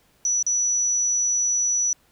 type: tone with dropouts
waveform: sine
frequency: 5910 Hz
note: F#8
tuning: 3 cents flat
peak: -19 dBFS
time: 0.25-1.93 s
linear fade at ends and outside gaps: 1 ms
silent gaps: 0.427-0.465 s
effects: pink hiss -61 dBFS RMS until 2.11 s